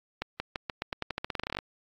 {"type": "accelerating click train", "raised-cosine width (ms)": 0.3, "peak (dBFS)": -15, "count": 20, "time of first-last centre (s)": [0.22, 1.588], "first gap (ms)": 180, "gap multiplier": 0.88, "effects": ["AAC 64 kbps"]}